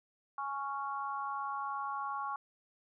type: harmonic tone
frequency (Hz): 277.2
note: C#4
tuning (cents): 0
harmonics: 3 / 4 / 5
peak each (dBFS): -40 / -37 / -44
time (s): 0.38-2.36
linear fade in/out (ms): 2
effects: none